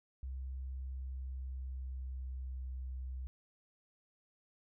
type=tone with pitch glide; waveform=sine; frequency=65.41 to 64.25 Hz; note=C2 to C2; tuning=0 to -31 cents; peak=-39 dBFS; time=0.23-3.27 s; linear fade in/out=0 ms; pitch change=-31 cents; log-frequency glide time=0.81-2.76 s; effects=none